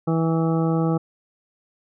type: harmonic tone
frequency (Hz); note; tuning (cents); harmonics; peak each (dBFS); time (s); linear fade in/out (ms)
163.3; E3; -16; 1 / 2 / 3 / 4 / 5 / 7 / 8; -20 / -24 / -27 / -34 / -31 / -36 / -36; 0.07-0.98; 10
effects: none